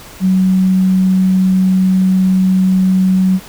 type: tone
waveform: sine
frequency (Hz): 187.3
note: F#3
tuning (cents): +21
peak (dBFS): -8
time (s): 0.2-3.4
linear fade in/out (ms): 50
effects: pink hiss -35 dBFS RMS until 3.48 s